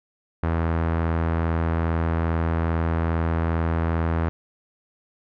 sawtooth tone with low-pass filter, 82.41 Hz, E2, in tune, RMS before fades -23 dBFS, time 0.43-4.29 s, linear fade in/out 0 ms, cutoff 1500 Hz, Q 1.3, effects none

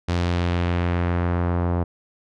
sawtooth tone with low-pass filter sweep, 87.31 Hz, F2, in tune, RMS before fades -22 dBFS, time 0.08-1.84 s, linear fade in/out 10 ms, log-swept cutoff 5200 to 910 Hz, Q 1.1, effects none

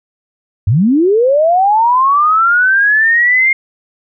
sine linear sweep, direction up, 86.3 to 2135 Hz, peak -7 dBFS, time 0.67-3.53 s, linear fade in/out 5 ms, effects none

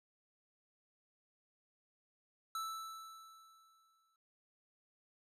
square tone with exponential decay, 1318.5 Hz, E6, in tune, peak -38 dBFS, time 2.55-4.16 s, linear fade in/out 2 ms, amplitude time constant 350 ms, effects resampled to 32000 Hz

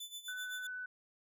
sawtooth tone with tremolo, 3500 Hz, A7, 10 cents flat, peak -39 dBFS, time 0-0.67 s, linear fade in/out 5 ms, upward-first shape sine, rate 7.8 Hz, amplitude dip 80%
sine tone, 1498 Hz, F#6, 21 cents sharp, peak -40 dBFS, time 0.28-0.86 s, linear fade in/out 5 ms
effects none

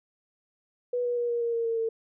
sine tone with pitch steps, 490 / 484.4 / 478.8 / 473.3 / 467.9 / 462.5 / 457.2 / 451.9 Hz, B4 / B4 / A#4 / A#4 / A#4 / A#4 / A#4 / A4, -14 / -34 / +46 / +26 / +6 / -14 / -34 / +46 cents, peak -25 dBFS, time 0.93-1.89 s, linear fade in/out 5 ms, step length 120 ms, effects none

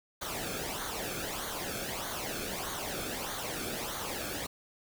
pink noise with flanger, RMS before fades -37 dBFS, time 0.21-4.47 s, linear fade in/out 10 ms, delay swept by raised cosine 0.38 to 1.05 ms, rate 1.6 Hz, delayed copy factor -0.65, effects none

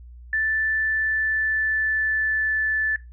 sine tone with pitch glide, 1760 to 1747.8 Hz, A6 to A6, 0 to -12 cents, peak -20 dBFS, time 0.33-2.96 s, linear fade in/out 2 ms, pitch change -12 cents, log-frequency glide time 0.67-2.59 s, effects noise-tail reverb RT60 0.2 s tail -17 dB re dry + added 60 Hz sine -40 dBFS peak until 3.12 s

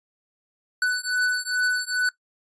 square beating tone pair, 1491 / 1493.4 Hz, F#6 / F#6, +13 / +16 cents, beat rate 2.4 Hz, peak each -25 dBFS, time 0.82-2.09 s, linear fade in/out 2 ms, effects noise-tail reverb RT60 0.1 s tail -19 dB re dry + resampled to 22050 Hz

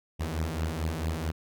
sawtooth beating tone pair, 77.78 / 82.28 Hz, D#2 / E2, 0 / -3 cents, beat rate 4.5 Hz, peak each -28 dBFS, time 0.19-1.32 s, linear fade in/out 20 ms, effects none

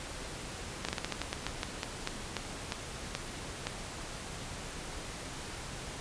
slowing click train, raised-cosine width 0.2 ms, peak -15 dBFS, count 16, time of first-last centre 0.85-3.67 s, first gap 36 ms, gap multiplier 1.21, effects pink hiss -42 dBFS RMS until 6 s + resampled to 22050 Hz

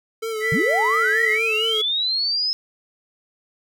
square tone with vibrato, 441.5 Hz, A4, 6 cents sharp, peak -25 dBFS, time 0.22-1.82 s, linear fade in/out 10 ms, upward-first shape sine, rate 4.3 Hz, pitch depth 44 cents each way
sine tone with pitch glide, 1975.5 to 1931.5 Hz, B6 to B6, 0 to -39 cents, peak -20 dBFS, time 0.4-1.39 s, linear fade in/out 50 ms, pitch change -39 cents, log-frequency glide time 1-1.28 s
sine linear sweep, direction up, 123.47 to 5180 Hz, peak -19 dBFS, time 0.52-2.53 s, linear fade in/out 0 ms
effects none

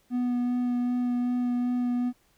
triangle tone with vibrato, 245.5 Hz, B3, 10 cents flat, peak -22 dBFS, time 0.1-2.13 s, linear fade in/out 50 ms, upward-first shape sine, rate 2.6 Hz, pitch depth 11 cents each way, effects pink hiss -66 dBFS RMS until 2.37 s

